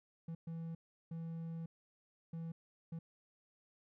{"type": "tone bursts at uneven times", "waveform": "triangle", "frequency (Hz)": 164.81, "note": "E3", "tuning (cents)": 0, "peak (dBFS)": -39, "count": 5, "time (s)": [[0.28, 0.35], [0.47, 0.75], [1.11, 1.66], [2.33, 2.52], [2.92, 2.99]], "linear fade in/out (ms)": 5, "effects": []}